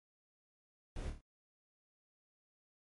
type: noise with echo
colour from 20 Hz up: brown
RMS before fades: -42 dBFS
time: 0.96-1.1 s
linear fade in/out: 2 ms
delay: 27 ms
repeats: 4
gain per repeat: -5 dB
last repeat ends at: 1.208 s
effects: MP3 48 kbps